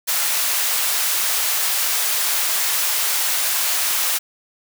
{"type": "high-pass noise", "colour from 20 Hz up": "white", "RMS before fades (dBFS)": -20, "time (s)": [0.07, 4.19], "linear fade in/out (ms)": 20, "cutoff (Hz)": 730, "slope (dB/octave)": 12, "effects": []}